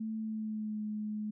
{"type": "tone with pitch glide", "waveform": "sine", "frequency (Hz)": [220, 212.4], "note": ["A3", "G#3"], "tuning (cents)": [0, 39], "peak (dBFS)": -34, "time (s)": [0, 1.31], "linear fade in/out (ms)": 10, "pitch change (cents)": -61, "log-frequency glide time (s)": [0.17, 0.82], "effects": []}